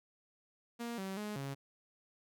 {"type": "tone with pitch steps", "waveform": "sawtooth", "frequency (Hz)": [235.5, 191.8, 210, 137.9], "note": ["A#3", "G3", "G#3", "C#3"], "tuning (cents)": [18, -37, 19, -9], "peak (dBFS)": -35, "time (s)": [0.79, 1.55], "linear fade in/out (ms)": 20, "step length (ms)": 190, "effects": []}